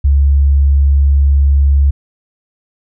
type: tone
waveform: sine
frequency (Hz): 69.9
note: C#2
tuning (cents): +15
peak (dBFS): -6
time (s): 0.04-1.91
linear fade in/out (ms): 10
effects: none